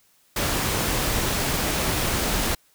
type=noise; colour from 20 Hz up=pink; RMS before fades=-24 dBFS; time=0.36-2.55 s; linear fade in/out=5 ms; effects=white hiss -61 dBFS RMS until 2.74 s